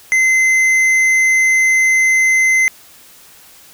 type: tone with tanh clipping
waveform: triangle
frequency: 2060 Hz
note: C7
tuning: 28 cents flat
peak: -11 dBFS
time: 0.12-2.68 s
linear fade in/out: 0 ms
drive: 13 dB
effects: white hiss -43 dBFS RMS until 3.73 s